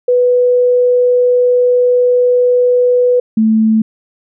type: tone pair in turn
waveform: sine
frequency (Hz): 493.9 / 220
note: B4 / A3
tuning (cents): 0 / 0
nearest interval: octave + major second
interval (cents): 1400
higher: first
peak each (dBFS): -7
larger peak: neither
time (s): 0.08-3.2 / 3.37-3.82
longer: first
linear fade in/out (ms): 5
effects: none